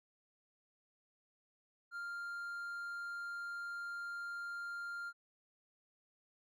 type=tone; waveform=triangle; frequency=1396.9 Hz; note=F6; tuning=in tune; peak=-39 dBFS; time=1.91-5.13 s; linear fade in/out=50 ms; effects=none